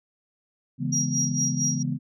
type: chord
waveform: sine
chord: C# minor seventh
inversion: none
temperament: equal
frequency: 138.59 / 164.81 / 207.7 / 246.9 Hz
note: C#3 / E3 / G#3 / B3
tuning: 0 / 0 / 0 / 0 cents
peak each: -28 / -30 / -33 / -29 dBFS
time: 0.78-1.99 s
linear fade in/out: 50 ms
type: tone with tremolo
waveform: sine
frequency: 5710 Hz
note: F8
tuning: 37 cents sharp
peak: -21 dBFS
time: 0.92-1.83 s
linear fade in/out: 10 ms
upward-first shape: sine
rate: 4.4 Hz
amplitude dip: 85%
effects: tanh soft clip ceiling -12 dBFS